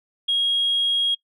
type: tone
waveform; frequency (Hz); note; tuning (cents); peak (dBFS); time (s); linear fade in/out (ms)
sine; 3280; G#7; -22; -17; 0.28-1.15; 10
effects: noise-tail reverb RT60 0.1 s tail -23 dB re dry + tanh soft clip ceiling -14 dBFS